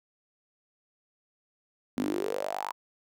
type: tone with high-pass filter sweep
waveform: sawtooth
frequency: 49.55 Hz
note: G1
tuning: 19 cents sharp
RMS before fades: -32 dBFS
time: 1.97-2.72 s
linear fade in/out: 0 ms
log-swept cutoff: 240 to 1000 Hz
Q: 7.2
effects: none